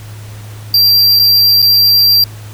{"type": "tone with dropouts", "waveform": "square", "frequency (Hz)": 4723, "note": "D8", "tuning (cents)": 9, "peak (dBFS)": -6, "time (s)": [0.74, 2.24], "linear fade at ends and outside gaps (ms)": 2, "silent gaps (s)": [[1.192, 1.196], [1.62, 1.625]], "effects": ["added 106 Hz sine -27 dBFS peak until 2.53 s", "pink hiss -37 dBFS RMS until 2.53 s"]}